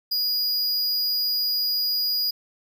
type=tone; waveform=square; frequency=4893 Hz; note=D#8; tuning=30 cents flat; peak=-22 dBFS; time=0.11-2.31 s; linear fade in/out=10 ms; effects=none